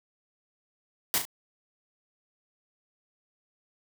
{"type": "noise with echo", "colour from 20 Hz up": "white", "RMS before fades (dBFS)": -25, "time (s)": [1.14, 1.18], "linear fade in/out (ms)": 0, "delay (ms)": 36, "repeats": 2, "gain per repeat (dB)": -7, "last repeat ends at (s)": 1.252, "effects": []}